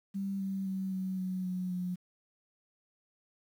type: tone with pitch steps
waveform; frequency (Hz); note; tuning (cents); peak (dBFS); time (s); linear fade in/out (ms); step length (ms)
sine; 196 / 193.3 / 190.64 / 188.02 / 185.43 / 182.87 / 180.36; G3 / G3 / G3 / F#3 / F#3 / F#3 / F#3; 0 / -24 / -48 / +28 / +4 / -20 / -44; -32; 0.14-1.96; 20; 260
effects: 10-bit